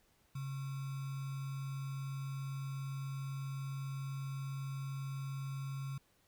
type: tone with sample-and-hold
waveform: sine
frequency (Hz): 136.2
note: C#3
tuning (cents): -30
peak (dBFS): -38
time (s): 0.35-5.98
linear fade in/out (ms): 5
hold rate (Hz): 1225
effects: pink hiss -72 dBFS RMS until 6.27 s